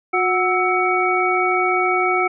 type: tone cluster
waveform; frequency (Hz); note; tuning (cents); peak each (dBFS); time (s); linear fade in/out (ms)
sine; 362.5 / 739 / 1312 / 2247; F#4 / F#5 / E6 / C#7; -35 / -2 / -9 / +23; -21; 0.13-2.28; 10
effects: none